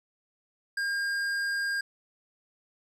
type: tone with hard clipping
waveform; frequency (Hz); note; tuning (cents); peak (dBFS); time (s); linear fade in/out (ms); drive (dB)
sine; 1611; G6; +47; -29; 0.77-1.81; 5; 10
effects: none